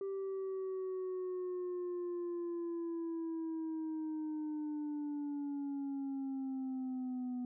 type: linear sweep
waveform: sine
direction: down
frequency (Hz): 392 to 246.9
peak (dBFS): -34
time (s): 0.01-7.45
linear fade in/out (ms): 2
effects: tanh soft clip ceiling -36 dBFS